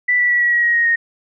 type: tone with pitch steps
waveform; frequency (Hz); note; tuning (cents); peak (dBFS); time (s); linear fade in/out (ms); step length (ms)
sine; 1975.5 / 1958.5 / 1941.6 / 1924.8 / 1908.2 / 1891.7 / 1875.4 / 1859.2; B6 / B6 / B6 / B6 / A#6 / A#6 / A#6 / A#6; 0 / -15 / -30 / -45 / +40 / +25 / +10 / -5; -12; 0.08-0.96; 10; 110
effects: none